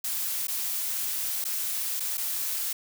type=noise with dropouts; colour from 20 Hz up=blue; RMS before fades=-30 dBFS; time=0.04-2.73 s; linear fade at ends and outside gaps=5 ms; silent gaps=0.471-0.481 / 1.442-1.45 / 1.998-2.003 / 2.173-2.178 s; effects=none